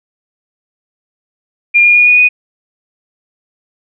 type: tone with pitch steps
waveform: sine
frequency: 2407 / 2425 / 2443 / 2462 / 2480 Hz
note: D7 / D#7 / D#7 / D#7 / D#7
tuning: +42 / -45 / -32 / -19 / -6 cents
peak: -4 dBFS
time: 1.74-2.29 s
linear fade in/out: 20 ms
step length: 110 ms
effects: none